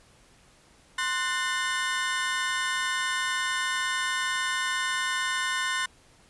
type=chord; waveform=30% pulse; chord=F# diminished; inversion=second; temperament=equal with one note detuned; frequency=1046.5 / 1480 / 1802.2 Hz; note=C6 / F#6 / A6; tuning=0 / 0 / +41 cents; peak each=-28 dBFS; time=0.98-5.86 s; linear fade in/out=5 ms; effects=pink hiss -58 dBFS RMS until 6.29 s + resampled to 24000 Hz